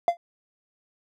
triangle tone with exponential decay, 690 Hz, F5, 21 cents flat, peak -10 dBFS, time 0.08-0.17 s, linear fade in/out 1 ms, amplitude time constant 19 ms, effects tanh soft clip ceiling -9 dBFS

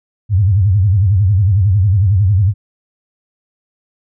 sine tone with vibrato, 98 Hz, G2, in tune, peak -8 dBFS, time 0.29-2.54 s, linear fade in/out 50 ms, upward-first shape sine, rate 11 Hz, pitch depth 180 cents each way, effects none

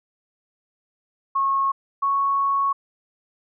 sine tone pair in turn, 1092 / 1107.2 Hz, C#6 / C#6, -26 / -2 cents, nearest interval unison, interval 24 cents, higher second, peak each -18 dBFS, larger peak neither, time 1.35-1.72 / 2.02-2.73 s, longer second, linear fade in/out 10 ms, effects none

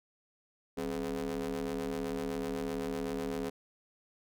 30% pulse ring-modulated tone, 77.1 Hz, D#2, 15 cents flat, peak -28 dBFS, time 0.77-3.5 s, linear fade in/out 10 ms, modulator 343 Hz, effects none

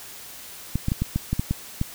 clicks, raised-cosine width 5 ms, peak -10 dBFS, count 9, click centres 0.756 / 0.884 / 0.919 / 1.02 / 1.16 / 1.33 / 1.395 / 1.51 / 1.814 s, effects white hiss -41 dBFS RMS until 1.94 s

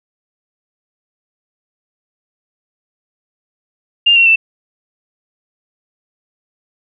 sine tone with pitch steps, 2802 / 2733 / 2666 Hz, F7 / F7 / E7, +5 / -38 / +19 cents, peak -6 dBFS, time 4.06-4.36 s, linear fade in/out 10 ms, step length 100 ms, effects none

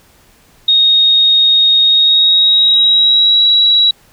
sine tone with pitch glide, 3729 to 3892 Hz, A#7 to B7, 0 to -26 cents, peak -6 dBFS, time 0.68-3.91 s, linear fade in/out 5 ms, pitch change +74 cents, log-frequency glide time 1.83-3.45 s, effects pink hiss -48 dBFS RMS until 4.12 s

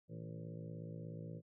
harmonic tone with a mistuned harmonic, 56.7 Hz, A#1, 47 cents flat, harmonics 2 / 3 / 4 / 5 / 6 / 7 / 8 / 9 / 10, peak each -50 / -47 / -57 / -60 / -58 / -64 / -58 / -57 / -61 dBFS, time 0.08-1.42 s, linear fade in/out 50 ms, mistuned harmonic 3, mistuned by -84 cents, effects none

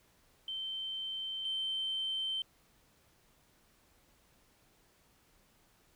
sine tone pair in turn, 3105 / 3105 Hz, G7 / G7, -17 / -17 cents, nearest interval unison, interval 0 cents, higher neither, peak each -36 / -32 dBFS, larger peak second, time 0.48-1.45 / 1.45-2.42 s, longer neither, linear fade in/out 2 ms, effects tanh soft clip ceiling -28 dBFS + pink hiss -68 dBFS RMS until 5.95 s

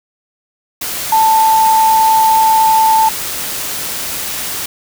sine tone in noise, 885 Hz, A5, 10 cents sharp, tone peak -7 dBFS, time 1.12-3.09 s, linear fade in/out 5 ms, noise white, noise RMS -21 dBFS, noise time 0.81-4.66 s, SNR +11 dB, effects none

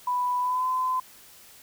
sine tone with pitch glide, 990 to 1021.4 Hz, B5 to C6, +4 to -42 cents, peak -23 dBFS, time 0.07-1 s, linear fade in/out 5 ms, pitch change +54 cents, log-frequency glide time 0.4-0.67 s, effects white hiss -51 dBFS RMS until 1.62 s

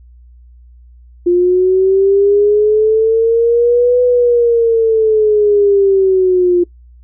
sine linear two-way sweep, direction up then down, 349.2 to 496.2 to 349.2 Hz, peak -7 dBFS, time 1.26-6.64 s, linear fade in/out 10 ms, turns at 4.02 s, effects noise-tail reverb RT60 0.1 s tail -21 dB re dry + added 60 Hz sine -38 dBFS peak until 7.03 s

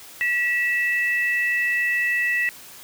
sine tone pair together, 1939 / 2633 Hz, B6 / E7, -32 / -3 cents, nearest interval perfect fourth, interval 529 cents, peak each -20 / -26 dBFS, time 0.21-2.49 s, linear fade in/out 0 ms, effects white hiss -43 dBFS RMS until 2.83 s + high-pass 60 Hz 12 dB/octave

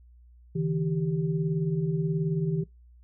sine tone cluster, 142.6 / 161.2 / 390.6 Hz, C#3 / E3 / G4, +49 / -38 / -6 cents, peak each -31 / -26 / -33 dBFS, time 0.55-2.64 s, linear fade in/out 10 ms, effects noise-tail reverb RT60 0.2 s tail -23 dB re dry + added 60 Hz sine -51 dBFS peak until 3.03 s

